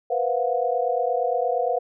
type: tone cluster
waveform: sine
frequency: 482.4 / 511 / 686 / 726 Hz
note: B4 / C5 / F5 / F#5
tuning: -41 / -41 / -31 / -33 cents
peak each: -26 dBFS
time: 0.1-1.79 s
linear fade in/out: 10 ms
effects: none